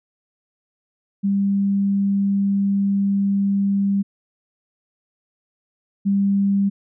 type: tone pair in turn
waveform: sine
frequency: 198.4 / 198.4 Hz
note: G3 / G3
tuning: +21 / +21 cents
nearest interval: unison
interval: 0 cents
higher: neither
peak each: -16 / -15 dBFS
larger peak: second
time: 1.23-4.03 / 6.05-6.7 s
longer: first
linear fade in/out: 20 ms
effects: none